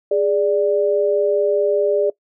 sine tone pair together, 412.3 / 587.3 Hz, G#4 / D5, -13 / 0 cents, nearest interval tritone, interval 613 cents, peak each -17 dBFS, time 0.11-2.1 s, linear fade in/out 5 ms, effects noise-tail reverb RT60 0.1 s tail -21 dB re dry

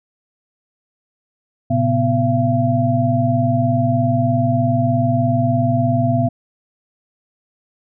sine tone cluster, 111.7 / 131.7 / 248.5 / 678 Hz, A2 / C3 / B3 / E5, +27 / +12 / +11 / +49 cents, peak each -19 dBFS, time 1.7-6.29 s, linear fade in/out 10 ms, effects none

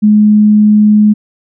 sine tone, 210.9 Hz, G#3, 27 cents sharp, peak -3 dBFS, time 0.02-1.14 s, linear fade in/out 20 ms, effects none

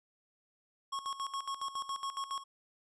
square tone with tremolo, 1095 Hz, C#6, 22 cents flat, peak -35 dBFS, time 0.92-2.44 s, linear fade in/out 10 ms, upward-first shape square, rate 7.2 Hz, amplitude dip 75%, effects resampled to 22050 Hz

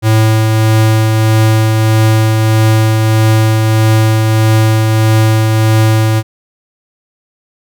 square tone with tremolo, 110 Hz, A2, in tune, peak -6 dBFS, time 0.02-6.23 s, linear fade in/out 50 ms, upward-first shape triangle, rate 1.6 Hz, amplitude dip 30%, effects none

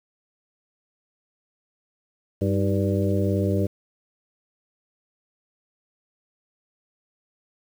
harmonic tone with a mistuned harmonic, 98 Hz, G2, in tune, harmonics 1 / 2 / 3 / 4 / 5 / 6, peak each -23 / -26 / -28 / -29 / -30 / -31 dBFS, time 2.41-3.67 s, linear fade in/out 10 ms, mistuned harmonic 3, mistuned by +83 cents, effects 8-bit

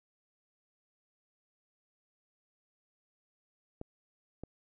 clicks, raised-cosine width 2 ms, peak -27 / -28 dBFS, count 2, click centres 3.814 / 4.436 s, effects none

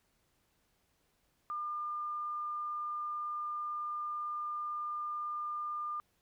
sine tone, 1203 Hz, D6, 41 cents sharp, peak -35 dBFS, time 1.5-6 s, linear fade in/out 0 ms, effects pink hiss -75 dBFS RMS until 6.21 s

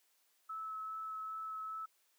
sine tone with vibrato, 1300 Hz, E6, 24 cents flat, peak -40 dBFS, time 0.49-1.86 s, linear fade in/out 10 ms, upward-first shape sine, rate 2.5 Hz, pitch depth 10 cents each way, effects white hiss -74 dBFS RMS until 2.18 s + high-pass 400 Hz 12 dB/octave

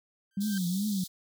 sawtooth tone with exponential growth, 1568 Hz, G6, in tune, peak -33 dBFS, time 0.31-0.58 s, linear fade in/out 2 ms, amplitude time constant 57 ms
sine tone with vibrato, 192.6 Hz, G3, 30 cents flat, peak -27 dBFS, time 0.37-1.04 s, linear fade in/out 5 ms, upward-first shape triangle, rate 2.5 Hz, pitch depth 200 cents each way
pink high-pass noise, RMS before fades -41 dBFS, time 0.4-1.08 s, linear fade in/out 20 ms, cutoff 3400 Hz, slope 96 dB/octave
effects none

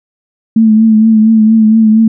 sine tone with vibrato, 220 Hz, A3, in tune, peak -3 dBFS, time 0.56-2.08 s, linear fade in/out 5 ms, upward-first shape triangle, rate 4.3 Hz, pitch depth 45 cents each way, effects none

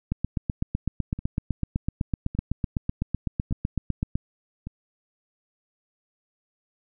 two click trains, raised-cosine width 5 ms, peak -21 / -12 dBFS, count 4 / 33, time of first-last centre 1.19-4.67 / 0.12-4.155 s, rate 0.862 / 7.93 Hz, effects none

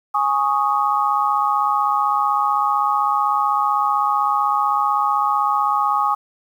sine chord, Ab suspended fourth, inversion none, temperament equal, 830.6 / 1108.7 / 1244.5 Hz, Ab5 / Db6 / Eb6, 0 / 0 / 0 cents, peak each -20 dBFS, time 0.14-6.15 s, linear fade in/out 10 ms, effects 8-bit

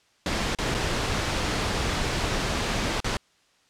pink noise with dropouts, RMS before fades -26 dBFS, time 0.26-3.17 s, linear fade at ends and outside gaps 1 ms, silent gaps 0.55-0.586 / 0.743-0.748 / 3.003-3.044 s, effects white hiss -63 dBFS RMS until 3.69 s + low-pass 6000 Hz 12 dB/octave

